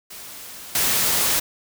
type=noise with level steps; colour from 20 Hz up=white; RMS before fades=-38 / -20 dBFS; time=0.1-1.4 s; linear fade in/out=10 ms; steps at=0.75 s; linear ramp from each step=2 ms; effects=none